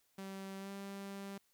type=tone with pitch glide; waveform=sawtooth; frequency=193.6 to 197.44 Hz; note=G3 to G3; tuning=-21 to +13 cents; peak=-40 dBFS; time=0.18-1.38 s; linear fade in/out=5 ms; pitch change=+34 cents; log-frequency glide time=0.58-0.7 s; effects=white hiss -75 dBFS RMS until 1.53 s